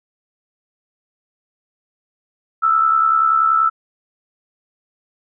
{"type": "tone with amplitude modulation", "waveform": "sine", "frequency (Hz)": 1318.5, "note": "E6", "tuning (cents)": 0, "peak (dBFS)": -9, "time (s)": [2.62, 3.7], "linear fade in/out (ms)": 20, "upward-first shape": "sine", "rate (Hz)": 70.4, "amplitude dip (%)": 60, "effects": []}